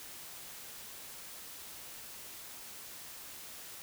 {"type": "silence", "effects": ["white hiss -48 dBFS RMS until 3.82 s"]}